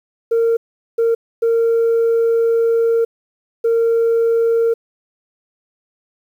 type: tone bursts at uneven times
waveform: sine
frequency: 460 Hz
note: A#4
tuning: 23 cents flat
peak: -10 dBFS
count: 4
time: 0.31-0.57 / 0.98-1.15 / 1.42-3.05 / 3.64-4.74 s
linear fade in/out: 10 ms
effects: tanh soft clip ceiling -10 dBFS + 8-bit